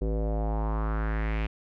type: tone with low-pass filter sweep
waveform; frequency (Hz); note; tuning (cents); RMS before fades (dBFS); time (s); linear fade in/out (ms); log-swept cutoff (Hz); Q
square; 54; A1; -32; -28; 0.01-1.47; 10; 430 to 2600; 3.1
effects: none